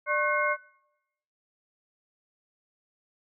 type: tone cluster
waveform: sine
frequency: 595 / 1088 / 1503 / 2140 Hz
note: D5 / C#6 / F#6 / C7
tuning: +22 / -33 / +27 / +38 cents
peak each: -29 dBFS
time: 0.06-0.57 s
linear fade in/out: 50 ms
effects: noise-tail reverb RT60 0.8 s tail -21 dB re dry